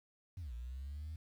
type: linear two-way sweep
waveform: sine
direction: down then up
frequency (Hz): 96.5 to 56.8 to 80.5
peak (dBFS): -40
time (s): 0.37-1.16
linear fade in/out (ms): 5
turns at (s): 0.53
effects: tanh soft clip ceiling -39 dBFS + 11-bit